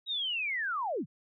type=linear sweep; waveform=sine; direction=down; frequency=3863 to 103.83 Hz; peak=-30 dBFS; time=0.06-1.06 s; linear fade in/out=50 ms; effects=none